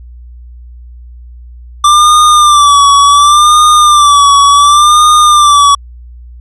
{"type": "tone with vibrato", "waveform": "square", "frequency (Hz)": 1174.7, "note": "D6", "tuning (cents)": 0, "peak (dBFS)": -3, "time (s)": [1.84, 5.75], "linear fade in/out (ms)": 5, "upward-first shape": "sine", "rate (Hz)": 0.69, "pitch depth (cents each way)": 69, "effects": ["added 60 Hz sine -28 dBFS peak until 6.4 s", "resampled to 24000 Hz"]}